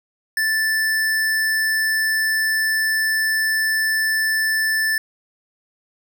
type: tone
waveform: square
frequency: 1760 Hz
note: A6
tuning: in tune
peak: -18 dBFS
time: 0.37-4.98 s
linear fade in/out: 2 ms
effects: none